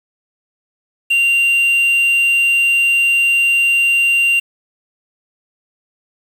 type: tone with quantisation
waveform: triangle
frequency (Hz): 2770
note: F7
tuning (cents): -15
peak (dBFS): -9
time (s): 1.1-4.4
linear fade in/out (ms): 10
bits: 6
effects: none